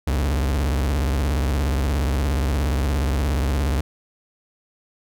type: tone with vibrato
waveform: 40% pulse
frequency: 69.3 Hz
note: C#2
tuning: in tune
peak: -18 dBFS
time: 0.07-3.81 s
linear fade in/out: 5 ms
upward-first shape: sine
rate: 17 Hz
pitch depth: 220 cents each way
effects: none